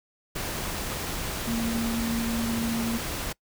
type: tone in noise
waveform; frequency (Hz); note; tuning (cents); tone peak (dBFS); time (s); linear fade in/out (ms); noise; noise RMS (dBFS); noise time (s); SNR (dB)
sine; 230; A#3; -23; -26; 1.47-2.98; 10; pink; -32; 0.35-3.33; +3
effects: noise-tail reverb RT60 0.1 s tail -24 dB re dry